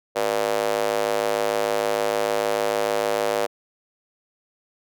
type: tone with high-pass filter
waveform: square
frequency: 53.3 Hz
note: G#1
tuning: 46 cents sharp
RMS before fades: -23 dBFS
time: 0.15-3.47 s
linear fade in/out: 20 ms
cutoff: 530 Hz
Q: 3.2
effects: none